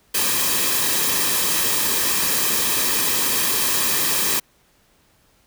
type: noise with comb filter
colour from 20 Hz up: white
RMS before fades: -20 dBFS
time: 0.14-4.4 s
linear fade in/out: 10 ms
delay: 1.4 ms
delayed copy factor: -0.55
effects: pink hiss -59 dBFS RMS until 5.46 s